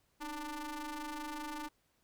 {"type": "ring-modulated tone", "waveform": "sawtooth", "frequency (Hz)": 293.7, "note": "D4", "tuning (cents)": 0, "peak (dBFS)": -33, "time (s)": [0.2, 1.69], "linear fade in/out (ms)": 20, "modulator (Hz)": 600, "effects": ["pink hiss -75 dBFS RMS until 2.03 s"]}